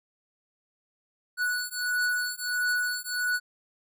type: beating tone pair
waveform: square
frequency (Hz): 1473 / 1474.5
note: F#6 / F#6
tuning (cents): -8 / -6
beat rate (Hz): 1.5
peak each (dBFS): -30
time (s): 1.37-3.4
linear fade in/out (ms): 50
effects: none